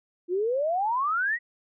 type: exponential sweep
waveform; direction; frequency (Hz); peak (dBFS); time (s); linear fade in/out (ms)
sine; up; 340.3 to 1969; -23; 0.28-1.39; 50
effects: none